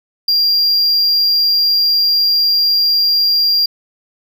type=tone; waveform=triangle; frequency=4774 Hz; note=D8; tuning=28 cents sharp; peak=-9 dBFS; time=0.28-3.66 s; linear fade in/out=5 ms; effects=none